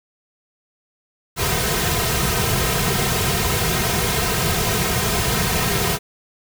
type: noise with comb filter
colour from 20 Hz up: pink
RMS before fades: -20 dBFS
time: 1.36-5.99 s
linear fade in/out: 50 ms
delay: 3.5 ms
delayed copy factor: -0.9
effects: none